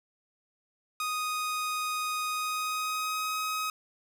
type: tone with pitch glide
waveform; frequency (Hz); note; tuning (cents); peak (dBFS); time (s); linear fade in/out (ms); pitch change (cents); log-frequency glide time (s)
sawtooth; 1244.5 to 1264.8; D#6 to D#6; 0 to +28; -26; 1-3.7; 2; +28; 2.28-3.37
effects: none